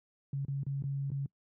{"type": "tone with dropouts", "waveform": "sine", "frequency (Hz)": 138.59, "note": "C#3", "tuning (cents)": 0, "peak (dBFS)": -31, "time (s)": [0.33, 1.26], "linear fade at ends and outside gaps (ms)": 2, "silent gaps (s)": [[0.45, 0.482], [0.633, 0.665], [0.823, 0.838], [1.103, 1.116]], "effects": ["noise-tail reverb RT60 0.1 s tail -24 dB re dry", "high-pass 80 Hz 12 dB/octave"]}